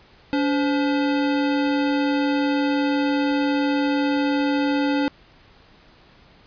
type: tone pair together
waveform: square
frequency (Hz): 285.7 / 517.1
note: D4 / C5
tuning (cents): -48 / -20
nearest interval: minor seventh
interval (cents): 1028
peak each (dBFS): -20 / -28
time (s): 0.33-5.08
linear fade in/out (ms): 0
effects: pink hiss -52 dBFS RMS until 6.46 s + resampled to 11025 Hz